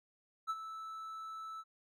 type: tone with ADSR envelope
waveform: triangle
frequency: 1313 Hz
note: E6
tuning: 7 cents flat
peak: -30 dBFS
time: 0.47-1.64 s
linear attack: 30 ms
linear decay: 43 ms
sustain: -11 dB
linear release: 44 ms
effects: none